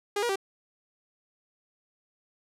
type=tone with pitch steps; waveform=sawtooth; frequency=408.2 / 477.6 / 389.4 Hz; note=G#4 / A#4 / G4; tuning=-30 / +42 / -12 cents; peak=-22 dBFS; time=0.16-0.358 s; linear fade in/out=5 ms; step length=66 ms; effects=low-pass 11000 Hz 12 dB/octave